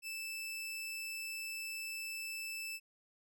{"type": "tone", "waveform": "sawtooth", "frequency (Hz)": 2637, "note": "E7", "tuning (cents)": 0, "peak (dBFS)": -37, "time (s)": [0.02, 2.8], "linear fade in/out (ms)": 50, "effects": []}